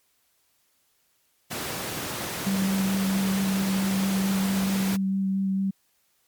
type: high-pass noise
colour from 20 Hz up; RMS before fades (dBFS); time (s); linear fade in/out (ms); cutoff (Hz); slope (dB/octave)
pink; -32; 1.5-4.97; 20; 120; 12
type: tone with vibrato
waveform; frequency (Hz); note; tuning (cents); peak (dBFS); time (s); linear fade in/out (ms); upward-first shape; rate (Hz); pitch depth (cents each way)
sine; 193.1; G3; -26; -22; 2.46-5.71; 10; sine; 4.5; 11
effects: white hiss -68 dBFS RMS until 6.27 s + MP3 96 kbps